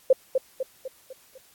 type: tone with echo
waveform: sine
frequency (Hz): 523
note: C5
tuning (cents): -1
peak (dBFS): -12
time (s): 0.1-0.13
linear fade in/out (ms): 5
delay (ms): 250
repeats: 5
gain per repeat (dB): -6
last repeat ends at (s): 1.38
effects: white hiss -57 dBFS RMS until 1.54 s + AAC 64 kbps